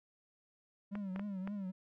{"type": "tone with vibrato", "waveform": "triangle", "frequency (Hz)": 196, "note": "G3", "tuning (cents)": 0, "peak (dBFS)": -36, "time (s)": [0.91, 1.72], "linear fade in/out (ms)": 20, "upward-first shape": "triangle", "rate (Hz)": 3.6, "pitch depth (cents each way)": 120}
{"type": "clicks", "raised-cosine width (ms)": 0.5, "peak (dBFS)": -29, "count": 4, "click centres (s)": [0.954, 1.161, 1.195, 1.475]}
{"effects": []}